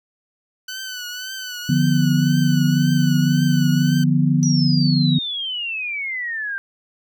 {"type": "tone with vibrato", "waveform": "15% pulse", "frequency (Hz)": 1500, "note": "F#6", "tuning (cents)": 23, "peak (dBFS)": -22, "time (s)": [0.68, 4.04], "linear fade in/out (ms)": 5, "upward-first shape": "triangle", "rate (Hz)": 1.9, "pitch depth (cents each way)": 65}
{"type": "chord", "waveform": "sine", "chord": "B diminished", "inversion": "first", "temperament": "equal with one note detuned", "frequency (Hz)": [148.71, 174.61, 246.9], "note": ["D3", "F3", "B3"], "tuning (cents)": [22, 0, 0], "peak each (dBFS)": [-17, -19, -19], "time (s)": [1.69, 5.19], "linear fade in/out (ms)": 5}
{"type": "exponential sweep", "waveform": "sine", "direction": "down", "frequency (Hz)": [5920, 1568], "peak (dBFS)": -23, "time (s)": [4.43, 6.58], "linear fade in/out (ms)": 0}
{"effects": []}